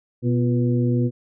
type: harmonic tone with a mistuned harmonic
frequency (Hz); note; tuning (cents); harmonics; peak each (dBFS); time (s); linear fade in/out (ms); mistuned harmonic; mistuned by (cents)
122.5; B2; -14; 1 / 2 / 3 / 4; -19 / -22 / -27 / -31; 0.22-1.11; 50; 3; -76
effects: none